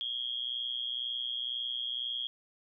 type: tone with amplitude modulation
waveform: sine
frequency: 3274 Hz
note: G#7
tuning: 25 cents flat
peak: -29 dBFS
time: 0.01-2.27 s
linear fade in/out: 0 ms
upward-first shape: sine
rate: 122 Hz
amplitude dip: 85%
effects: none